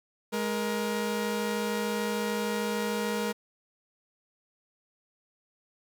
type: tone pair together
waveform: sawtooth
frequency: 209.4 / 472.1 Hz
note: G#3 / A#4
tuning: +15 / +22 cents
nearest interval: octave + major second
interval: 1407 cents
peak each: -27 dBFS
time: 0.32-3.33 s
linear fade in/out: 20 ms
effects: none

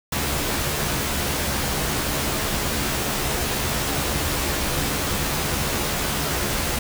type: noise with comb filter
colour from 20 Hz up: pink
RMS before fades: -24 dBFS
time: 0.12-6.79 s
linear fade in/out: 5 ms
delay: 14 ms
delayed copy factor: +0.55
effects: none

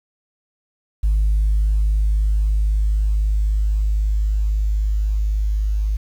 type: tone with level ramp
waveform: sine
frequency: 51.91 Hz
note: G#1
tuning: in tune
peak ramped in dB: -12 to -16 dBFS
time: 1.03-5.97 s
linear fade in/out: 10 ms
effects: tanh soft clip ceiling -11 dBFS + 8-bit

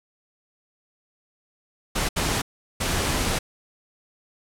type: noise bursts at uneven times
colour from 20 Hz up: pink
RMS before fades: -24 dBFS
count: 3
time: 1.95-2.09 / 2.16-2.42 / 2.8-3.39 s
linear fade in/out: 10 ms
effects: low-pass 11000 Hz 12 dB/octave

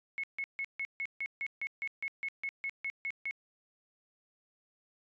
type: tone bursts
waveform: sine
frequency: 2189 Hz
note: C#7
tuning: 22 cents flat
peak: -33 dBFS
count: 16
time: 0.18-3.31 s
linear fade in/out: 0 ms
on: 55 ms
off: 150 ms
effects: resampled to 16000 Hz

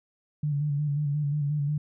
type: tone with vibrato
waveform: sine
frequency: 146.2 Hz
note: D3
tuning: 7 cents flat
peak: -24 dBFS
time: 0.43-1.78 s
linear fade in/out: 5 ms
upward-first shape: square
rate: 5.6 Hz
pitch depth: 40 cents each way
effects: none

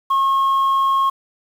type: tone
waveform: sine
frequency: 1084 Hz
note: C#6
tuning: 39 cents flat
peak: -11 dBFS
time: 0.1-1.1 s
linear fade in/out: 10 ms
effects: tanh soft clip ceiling -13 dBFS + 7-bit

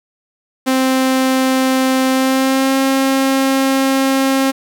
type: tone with pitch glide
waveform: sawtooth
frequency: 261.6 to 268.5 Hz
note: C4 to C4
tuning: 0 to +45 cents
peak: -8 dBFS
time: 0.66-4.52 s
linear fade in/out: 20 ms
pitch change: +45 cents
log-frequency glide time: 2.1-2.77 s
effects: 8-bit

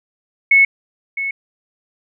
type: tone with echo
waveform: sine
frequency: 2199 Hz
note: C#7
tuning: 14 cents flat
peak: -7 dBFS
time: 0.51-0.65 s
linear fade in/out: 5 ms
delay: 660 ms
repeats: 1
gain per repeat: -12 dB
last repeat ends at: 1.31 s
effects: none

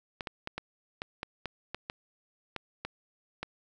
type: clicks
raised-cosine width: 0.3 ms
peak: -19 dBFS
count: 12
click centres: 0.208 / 0.272 / 0.474 / 0.58 / 1.019 / 1.231 / 1.457 / 1.746 / 1.899 / 2.563 / 2.85 / 3.43 s
effects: none

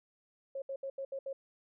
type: tone bursts at uneven times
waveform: sine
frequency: 543 Hz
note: C#5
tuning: 36 cents flat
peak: -36 dBFS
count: 6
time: 0.55-0.62 / 0.69-0.76 / 0.83-0.9 / 0.98-1.05 / 1.12-1.19 / 1.26-1.33 s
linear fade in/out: 5 ms
effects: none

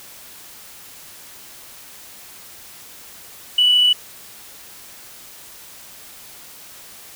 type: tone with amplitude modulation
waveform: sine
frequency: 2960 Hz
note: F#7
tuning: in tune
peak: -9 dBFS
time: 3.58-3.93 s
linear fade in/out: 5 ms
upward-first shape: sine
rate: 33.8 Hz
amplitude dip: 25%
effects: tanh soft clip ceiling -7 dBFS + white hiss -41 dBFS RMS until 7.15 s

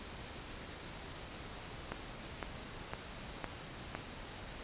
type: click train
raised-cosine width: 0.5 ms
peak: -22 dBFS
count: 5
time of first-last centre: 1.92-3.95 s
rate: 1.97 Hz
effects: pink hiss -47 dBFS RMS until 4.63 s + resampled to 8000 Hz

